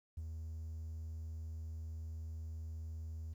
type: tone with ADSR envelope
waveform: triangle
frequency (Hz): 80.1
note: E2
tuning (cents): -49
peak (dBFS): -35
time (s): 0.17-3.34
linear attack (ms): 8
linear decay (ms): 36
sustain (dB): -4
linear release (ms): 14
effects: tanh soft clip ceiling -36 dBFS + 12-bit